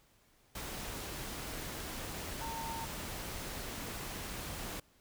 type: tone in noise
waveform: sine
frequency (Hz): 909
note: A#5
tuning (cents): -44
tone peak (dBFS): -40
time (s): 2.41-2.85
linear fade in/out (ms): 5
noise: pink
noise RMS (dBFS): -42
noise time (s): 0.55-4.8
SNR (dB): -1
effects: pink hiss -68 dBFS RMS until 5 s